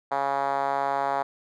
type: tone with band-pass filter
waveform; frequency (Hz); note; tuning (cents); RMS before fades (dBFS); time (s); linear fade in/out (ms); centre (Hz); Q
5% pulse; 138.59; C#3; 0; -26; 0.11-1.23; 10; 790; 2.5
effects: none